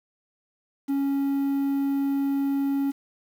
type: tone with quantisation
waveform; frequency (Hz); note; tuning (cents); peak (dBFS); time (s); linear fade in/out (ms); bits
triangle; 277.2; C#4; 0; -20; 0.88-2.92; 20; 8
effects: none